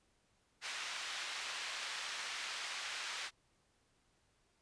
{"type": "band-pass noise", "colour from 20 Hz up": "pink", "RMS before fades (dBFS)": -43, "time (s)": [0.61, 3.31], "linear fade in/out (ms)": 50, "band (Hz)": [1500, 5200], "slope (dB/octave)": 12, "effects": ["pink hiss -75 dBFS RMS until 4.61 s", "resampled to 22050 Hz"]}